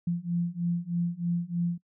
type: beating tone pair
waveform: sine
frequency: 170.9 / 174.1 Hz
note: F3 / F3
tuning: -37 / -5 cents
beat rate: 3.2 Hz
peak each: -30 / -29 dBFS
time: 0.07-1.78 s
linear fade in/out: 5 ms
effects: noise-tail reverb RT60 0.1 s tail -23 dB re dry